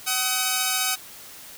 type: tone pair together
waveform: 5% pulse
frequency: 756 / 1264.8 Hz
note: F#5 / D#6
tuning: +37 / +28 cents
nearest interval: major sixth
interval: 891 cents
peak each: -13 dBFS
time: 0.06-0.96 s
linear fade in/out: 20 ms
effects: white hiss -43 dBFS RMS until 1.57 s